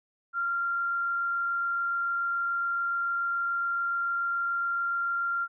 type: tone with frequency modulation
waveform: sine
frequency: 1385 Hz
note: F6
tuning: 15 cents flat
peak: -26 dBFS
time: 0.33-5.48 s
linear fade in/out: 50 ms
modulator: 27 Hz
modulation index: 0.28
effects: none